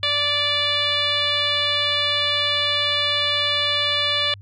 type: tone with low-pass filter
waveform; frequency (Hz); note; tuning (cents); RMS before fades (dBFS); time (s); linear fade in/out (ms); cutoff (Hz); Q
10% pulse; 583; D5; -13; -21; 0.03-4.34; 2; 3700; 5.7
effects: added 99 Hz sine -39 dBFS peak until 4.41 s